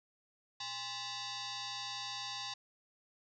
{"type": "tone with frequency modulation", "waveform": "sine", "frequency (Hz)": 116.54, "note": "A#2", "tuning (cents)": 0, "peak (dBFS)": -39, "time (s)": [0.6, 2.54], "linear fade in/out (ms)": 5, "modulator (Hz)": 926, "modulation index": 5.7, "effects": []}